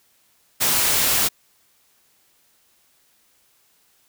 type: noise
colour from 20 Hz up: white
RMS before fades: -19 dBFS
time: 0.6-1.29 s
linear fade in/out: 20 ms
effects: white hiss -61 dBFS RMS until 4.08 s